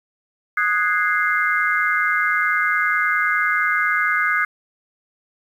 sine chord, Ab dominant seventh, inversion second, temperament equal with one note detuned, 1244.5 / 1480 / 1649.7 / 2093 Hz, Eb6 / Gb6 / Ab6 / C7, 0 / 0 / -12 / 0 cents, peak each -22 dBFS, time 0.57-4.45 s, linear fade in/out 5 ms, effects 8-bit

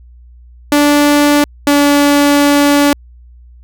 sawtooth tone pair in turn, 291.4 / 287.4 Hz, D4 / D4, -13 / -37 cents, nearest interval unison, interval 24 cents, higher first, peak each -3 dBFS, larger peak neither, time 0.72-1.44 / 1.67-2.93 s, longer second, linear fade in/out 2 ms, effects added 60 Hz sine -36 dBFS peak until 3.63 s

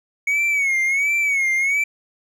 triangle tone with vibrato, 2221 Hz, C#7, 3 cents sharp, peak -15 dBFS, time 0.27-1.84 s, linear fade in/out 5 ms, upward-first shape sine, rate 1.4 Hz, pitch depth 96 cents each way, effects none

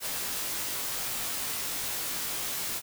white noise with comb filter, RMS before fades -33 dBFS, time 0-2.82 s, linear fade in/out 50 ms, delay 19 ms, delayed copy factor -0.75, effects none

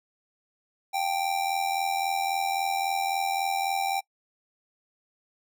square tone with amplitude modulation, 784 Hz, G5, in tune, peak -23 dBFS, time 0.93-4.01 s, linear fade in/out 20 ms, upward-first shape sine, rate 83.7 Hz, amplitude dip 65%, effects noise-tail reverb RT60 0.1 s tail -24 dB re dry

